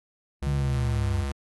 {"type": "tone", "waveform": "square", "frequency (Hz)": 69.3, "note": "C#2", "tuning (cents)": 0, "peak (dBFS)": -28, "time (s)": [0.42, 1.32], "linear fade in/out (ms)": 5}
{"type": "linear sweep", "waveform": "sine", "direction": "down", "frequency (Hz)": [147.4, 88], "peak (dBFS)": -24, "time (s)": [0.46, 1.24], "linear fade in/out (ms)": 10}
{"effects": ["AAC 32 kbps"]}